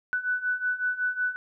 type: beating tone pair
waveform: sine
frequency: 1488 / 1493.4 Hz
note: F#6 / F#6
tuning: +9 / +16 cents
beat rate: 5.4 Hz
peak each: -30 / -27 dBFS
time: 0.13-1.36 s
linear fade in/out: 0 ms
effects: none